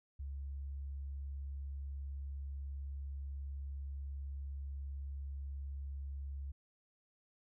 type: tone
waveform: sine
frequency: 69.3 Hz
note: C#2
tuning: in tune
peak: -40 dBFS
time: 0.19-6.52 s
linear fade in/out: 10 ms
effects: none

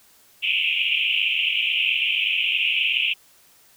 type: band-pass noise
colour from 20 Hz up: pink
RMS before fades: -22 dBFS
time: 0.42-3.14 s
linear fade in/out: 20 ms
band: 2400 to 3100 Hz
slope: 96 dB/octave
effects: white hiss -55 dBFS RMS until 3.76 s

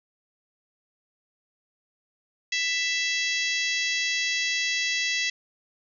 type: harmonic tone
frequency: 662 Hz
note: E5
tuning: 7 cents sharp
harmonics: 3 / 4 / 5 / 6 / 7 / 8 / 9 / 10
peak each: -28 / -30 / -32 / -34 / -35 / -36 / -37 / -38 dBFS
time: 2.52-5.3 s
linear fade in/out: 5 ms
effects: none

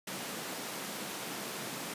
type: high-pass noise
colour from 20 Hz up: pink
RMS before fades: -40 dBFS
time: 0.07-1.94 s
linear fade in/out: 5 ms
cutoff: 170 Hz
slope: 24 dB/octave
effects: resampled to 32000 Hz

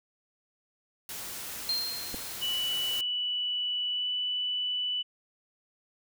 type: noise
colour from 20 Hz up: white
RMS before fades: -39 dBFS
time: 1.09-3.01 s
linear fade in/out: 2 ms
type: tone with exponential decay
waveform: sine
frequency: 4186 Hz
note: C8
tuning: in tune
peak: -25 dBFS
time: 1.69-2.66 s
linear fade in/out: 2 ms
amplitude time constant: 210 ms
type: clicks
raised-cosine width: 2 ms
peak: -26 dBFS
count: 2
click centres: 2.142 / 2.146 s
type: tone with pitch glide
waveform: sine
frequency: 2960 to 2977 Hz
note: F#7 to F#7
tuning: 0 to +10 cents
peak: -28 dBFS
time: 2.41-5.03 s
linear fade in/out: 20 ms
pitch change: +10 cents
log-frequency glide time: 3.91-4.08 s
effects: none

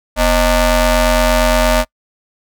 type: ring-modulated tone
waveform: sawtooth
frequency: 288.7 Hz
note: D4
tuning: 30 cents flat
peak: -3 dBFS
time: 0.16-1.85 s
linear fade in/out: 50 ms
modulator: 333 Hz
effects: noise-tail reverb RT60 0.1 s tail -26 dB re dry

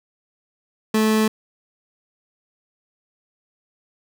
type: tone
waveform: 30% pulse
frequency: 217.6 Hz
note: A3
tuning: 19 cents flat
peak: -13 dBFS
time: 0.94-1.28 s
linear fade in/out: 5 ms
effects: none

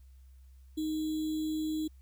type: tone with sample-and-hold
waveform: sine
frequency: 311.1 Hz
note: D#4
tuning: in tune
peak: -30 dBFS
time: 0.77-1.88 s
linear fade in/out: 10 ms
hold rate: 3675 Hz
effects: added 65 Hz sine -52 dBFS peak until 2.01 s + white hiss -74 dBFS RMS until 2.01 s

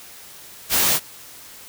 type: noise with comb filter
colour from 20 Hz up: white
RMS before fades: -18 dBFS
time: 0.69-1 s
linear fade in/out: 50 ms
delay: 19 ms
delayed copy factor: +0.9
effects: white hiss -42 dBFS RMS until 1.68 s

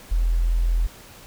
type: tone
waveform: sine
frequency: 42.15 Hz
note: E1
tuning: 39 cents sharp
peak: -17 dBFS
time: 0.11-0.87 s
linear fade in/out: 10 ms
effects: pink hiss -45 dBFS RMS until 1.26 s

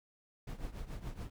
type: noise with tremolo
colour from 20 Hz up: brown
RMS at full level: -39 dBFS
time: 0.47-1.3 s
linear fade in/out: 5 ms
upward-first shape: triangle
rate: 7 Hz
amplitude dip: 85%
effects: none

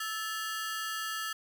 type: ring-modulated tone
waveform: sawtooth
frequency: 1527 Hz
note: G6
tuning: 46 cents flat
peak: -27 dBFS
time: 0-1.33 s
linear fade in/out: 5 ms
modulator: 210 Hz
effects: none

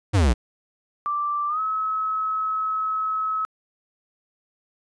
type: exponential sweep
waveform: square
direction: down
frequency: 110 to 54.6 Hz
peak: -16 dBFS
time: 0.13-0.34 s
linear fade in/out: 20 ms
type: tone with pitch glide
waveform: sine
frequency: 1174 to 1287.7 Hz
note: D6 to E6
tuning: -1 to -41 cents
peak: -22 dBFS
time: 1.06-3.45 s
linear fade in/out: 0 ms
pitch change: +160 cents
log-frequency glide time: 1.48-1.6 s
effects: resampled to 22050 Hz

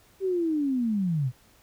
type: linear sweep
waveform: sine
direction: down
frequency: 392 to 117.9 Hz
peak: -23 dBFS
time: 0.2-1.32 s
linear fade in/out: 50 ms
effects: pink hiss -59 dBFS RMS until 1.62 s

